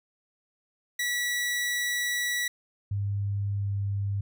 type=tone; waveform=sawtooth; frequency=1944 Hz; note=B6; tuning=28 cents flat; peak=-23 dBFS; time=0.99-2.48 s; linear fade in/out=5 ms
type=tone with pitch glide; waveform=sine; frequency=100.6 to 99.96 Hz; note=G2 to G2; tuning=+45 to +34 cents; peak=-26 dBFS; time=2.91-4.21 s; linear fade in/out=5 ms; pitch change=-11 cents; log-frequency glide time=3.53-3.71 s
effects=none